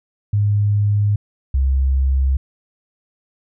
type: tone pair in turn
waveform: sine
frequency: 103.1 / 66.76 Hz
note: G#2 / C2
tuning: -12 / +35 cents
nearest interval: minor sixth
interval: 753 cents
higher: first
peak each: -13 dBFS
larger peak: neither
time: 0.33-1.16 / 1.54-2.37 s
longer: neither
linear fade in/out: 5 ms
effects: none